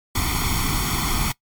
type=noise with comb filter; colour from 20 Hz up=pink; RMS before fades=-22 dBFS; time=0.15-1.32 s; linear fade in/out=5 ms; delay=0.9 ms; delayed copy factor=+1; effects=noise-tail reverb RT60 0.1 s tail -21 dB re dry + MP3 96 kbps